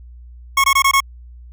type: tone bursts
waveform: 25% pulse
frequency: 1095 Hz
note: C#6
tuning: 22 cents flat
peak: -7 dBFS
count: 5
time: 0.57-1.004 s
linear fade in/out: 5 ms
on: 70 ms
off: 21 ms
effects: added 60 Hz sine -36 dBFS peak until 1.52 s